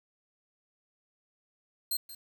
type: tone with echo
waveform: 10% pulse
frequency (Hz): 4186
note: C8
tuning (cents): 0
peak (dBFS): -22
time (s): 1.91-1.97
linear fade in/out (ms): 5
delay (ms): 180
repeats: 1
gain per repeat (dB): -15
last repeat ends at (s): 2.15
effects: 9-bit